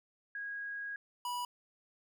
sine / square tone pair in turn, 1645 / 978.1 Hz, G#6 / B5, -17 / -17 cents, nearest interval major sixth, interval 900 cents, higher first, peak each -38 / -36 dBFS, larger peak second, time 0.35-0.96 / 1.25-1.45 s, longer first, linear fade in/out 2 ms, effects none

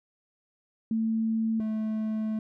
sine / triangle tone pair in turn, 223.2 / 217.7 Hz, A3 / A3, +25 / -18 cents, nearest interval unison, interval 43 cents, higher first, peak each -24 / -25 dBFS, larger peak first, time 0.91-1.6 / 1.6-2.39 s, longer second, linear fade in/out 2 ms, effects none

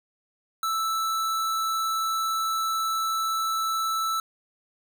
square tone, 1318.5 Hz, E6, in tune, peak -25 dBFS, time 0.63-4.2 s, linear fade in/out 2 ms, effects 11-bit

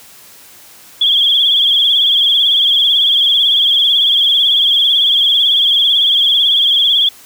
sine tone with vibrato, 3322 Hz, G#7, in tune, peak -8 dBFS, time 1.01-7.09 s, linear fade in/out 5 ms, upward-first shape triangle, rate 18 Hz, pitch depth 88 cents each way, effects white hiss -40 dBFS RMS until 7.25 s + high-pass 60 Hz 12 dB/octave

